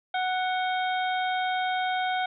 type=harmonic tone with a mistuned harmonic; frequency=740 Hz; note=F#5; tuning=in tune; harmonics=1 / 2 / 3 / 4 / 5; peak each=-26 / -32 / -36 / -38 / -40 dBFS; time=0.14-2.26 s; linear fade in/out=5 ms; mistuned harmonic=4; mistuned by=+140 cents; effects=none